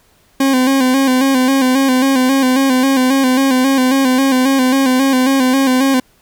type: tone with vibrato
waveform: 40% pulse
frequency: 263.1 Hz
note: C4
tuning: 10 cents sharp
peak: -9 dBFS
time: 0.4-6 s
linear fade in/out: 5 ms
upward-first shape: square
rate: 3.7 Hz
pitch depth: 53 cents each way
effects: pink hiss -53 dBFS RMS until 6.21 s